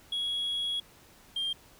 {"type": "tone pair in turn", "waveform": "sine", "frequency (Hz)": [3330, 3194], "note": ["G#7", "G7"], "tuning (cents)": [4, 32], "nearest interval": "minor second", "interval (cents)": 72, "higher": "first", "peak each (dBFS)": -27, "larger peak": "neither", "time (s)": [[0.12, 0.8], [1.36, 1.53]], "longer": "first", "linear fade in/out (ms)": 5, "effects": ["tanh soft clip ceiling -27 dBFS", "pink hiss -57 dBFS RMS until 1.79 s"]}